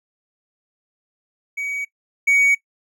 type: tone pair in turn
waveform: triangle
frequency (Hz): 2261 / 2247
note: C#7 / C#7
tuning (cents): +34 / +23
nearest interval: unison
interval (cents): 11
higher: first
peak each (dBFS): -22 / -11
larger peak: second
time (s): 1.57-1.85 / 2.27-2.55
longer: neither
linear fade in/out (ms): 10
effects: noise-tail reverb RT60 0.1 s tail -18 dB re dry